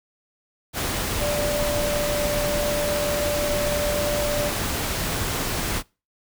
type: tone in noise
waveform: sine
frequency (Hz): 587.3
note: D5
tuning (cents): 0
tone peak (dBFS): -23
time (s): 1.19-4.52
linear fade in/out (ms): 50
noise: pink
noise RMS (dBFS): -26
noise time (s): 0.73-5.83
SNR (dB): 0
effects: noise-tail reverb RT60 0.3 s tail -24 dB re dry